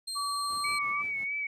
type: tone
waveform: 30% pulse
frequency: 4186 Hz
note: C8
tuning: in tune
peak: -31 dBFS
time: 0.07-0.79 s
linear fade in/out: 10 ms
type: tone with pitch glide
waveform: sine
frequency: 1143 to 1163.7 Hz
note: D6 to D6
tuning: -47 to -16 cents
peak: -31 dBFS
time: 0.15-1.03 s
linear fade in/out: 20 ms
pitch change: +31 cents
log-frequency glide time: 0.31-0.7 s
type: noise with tremolo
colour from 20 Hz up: brown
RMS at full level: -43 dBFS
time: 0.5-1.24 s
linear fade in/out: 0 ms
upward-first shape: triangle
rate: 5.9 Hz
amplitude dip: 70%
type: tone with vibrato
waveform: sine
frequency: 2252 Hz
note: C#7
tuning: 27 cents sharp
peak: -30 dBFS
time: 0.64-1.47 s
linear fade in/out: 5 ms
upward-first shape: sine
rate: 3.1 Hz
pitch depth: 44 cents each way
effects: high-pass 150 Hz 12 dB/octave + resampled to 32000 Hz